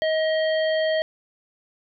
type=harmonic tone with a mistuned harmonic; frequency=632 Hz; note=D#5; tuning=27 cents sharp; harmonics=1 / 3 / 5 / 7; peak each=-20 / -29 / -32 / -39 dBFS; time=0.02-1.02 s; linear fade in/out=0 ms; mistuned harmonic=5; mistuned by=+17 cents; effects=none